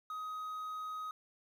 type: tone with quantisation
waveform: triangle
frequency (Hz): 1258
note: D#6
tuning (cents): +19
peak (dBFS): -37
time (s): 0.1-1.11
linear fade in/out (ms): 2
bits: 11
effects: none